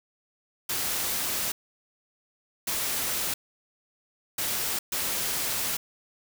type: noise bursts at uneven times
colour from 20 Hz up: white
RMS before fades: -29 dBFS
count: 4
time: 0.69-1.52 / 2.67-3.34 / 4.38-4.79 / 4.92-5.77 s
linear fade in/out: 5 ms
effects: none